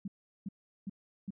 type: tone bursts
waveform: sine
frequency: 196 Hz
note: G3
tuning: in tune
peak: -35 dBFS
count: 4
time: 0.05-1.306 s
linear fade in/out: 5 ms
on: 29 ms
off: 380 ms
effects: none